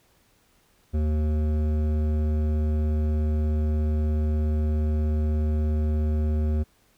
triangle tone with hard clipping, 76.4 Hz, D#2, 31 cents flat, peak -23 dBFS, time 0.93-6.64 s, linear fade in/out 20 ms, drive 16 dB, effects pink hiss -63 dBFS RMS until 6.97 s

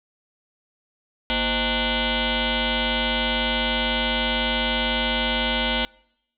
sine tone with frequency modulation, 1480 Hz, F#6, in tune, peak -20 dBFS, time 1.3-5.85 s, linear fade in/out 0 ms, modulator 286 Hz, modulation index 7.2, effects noise-tail reverb RT60 0.8 s tail -26 dB re dry

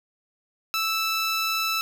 15% pulse tone, 1318.5 Hz, E6, in tune, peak -17 dBFS, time 0.74-1.81 s, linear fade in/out 0 ms, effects none

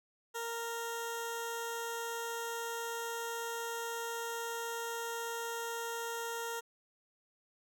10% pulse tone with notch filter, 463.8 Hz, A#4, 9 cents flat, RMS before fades -39 dBFS, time 0.34-6.61 s, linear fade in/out 20 ms, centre 2300 Hz, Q 1.5, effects none

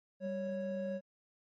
triangle tone pair together, 196 / 552.3 Hz, G3 / C#5, 0 / -6 cents, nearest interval octave + tritone, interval 1794 cents, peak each -37 / -35 dBFS, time 0.2-1.01 s, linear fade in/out 50 ms, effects MP3 32 kbps

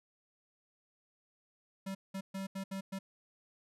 square tone bursts at uneven times, 193.2 Hz, G3, 25 cents flat, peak -38 dBFS, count 6, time 1.86-1.95 / 2.14-2.21 / 2.34-2.47 / 2.55-2.64 / 2.71-2.81 / 2.92-2.99 s, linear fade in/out 10 ms, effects resampled to 32000 Hz

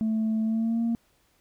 sine tone with pitch glide, 220 to 231.5 Hz, A3 to A#3, 0 to -12 cents, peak -21 dBFS, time 0.01-0.95 s, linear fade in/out 0 ms, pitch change +88 cents, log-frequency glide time 0.43-0.82 s, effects tanh soft clip ceiling -21 dBFS + pink hiss -66 dBFS RMS until 1.4 s

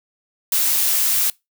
blue noise, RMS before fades -18 dBFS, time 0.52-1.3 s, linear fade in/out 2 ms, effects noise-tail reverb RT60 0.2 s tail -23 dB re dry

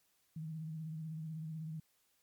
sine tone with vibrato, 158.4 Hz, D#3, 31 cents sharp, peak -40 dBFS, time 0.36-1.8 s, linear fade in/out 5 ms, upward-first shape sine, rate 16 Hz, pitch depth 47 cents each way, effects white hiss -75 dBFS RMS until 2.22 s + MP3 96 kbps

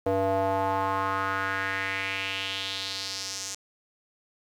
square tone with band-pass filter sweep, 96.7 Hz, G2, 23 cents flat, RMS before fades -29 dBFS, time 0.06-3.55 s, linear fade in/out 5 ms, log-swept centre 550 to 6600 Hz, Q 3.1, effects 9-bit

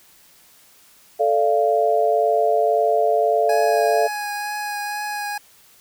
sine chord, D minor, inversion second, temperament equal with one note detuned, 440 / 587.3 / 689.2 Hz, A4 / D5 / F5, 0 / 0 / -23 cents, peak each -20 / -21 / -18 dBFS, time 1.19-4.08 s, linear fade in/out 20 ms
25% pulse tone with vibrato, 830 Hz, G#5, 1 cent flat, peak -21 dBFS, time 3.49-5.38 s, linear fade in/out 5 ms, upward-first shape triangle, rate 2.1 Hz, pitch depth 15 cents each way
effects white hiss -52 dBFS RMS until 5.8 s

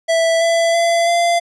square tone with pitch steps, 659.3 / 668.5 / 677.8 / 687.3 Hz, E5 / E5 / E5 / F5, 0 / +24 / +48 / -28 cents, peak -13 dBFS, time 0.08-1.4 s, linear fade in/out 20 ms, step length 330 ms, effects resampled to 22050 Hz

